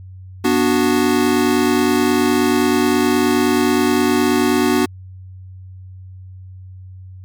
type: chord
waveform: square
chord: B minor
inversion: none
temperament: equal with one note detuned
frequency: 244.2 / 293.7 / 370 Hz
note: B3 / D4 / F#4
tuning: -19 / 0 / 0 cents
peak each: -18 dBFS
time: 0.44-4.86 s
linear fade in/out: 10 ms
effects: added 93 Hz sine -33 dBFS peak until 7.24 s + MP3 96 kbps